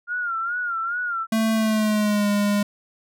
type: tone with vibrato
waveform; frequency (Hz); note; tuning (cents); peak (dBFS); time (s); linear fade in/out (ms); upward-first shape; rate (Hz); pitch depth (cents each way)
sine; 1401; F6; +5; -23; 0.07-1.27; 50; sine; 2.4; 89
type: tone with pitch glide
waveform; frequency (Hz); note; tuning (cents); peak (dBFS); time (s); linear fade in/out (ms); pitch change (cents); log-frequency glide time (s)
square; 222.1 to 204.8; A3 to G#3; +16 to -24; -19; 1.32-2.63; 5; -140; 1.53-2.28
effects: none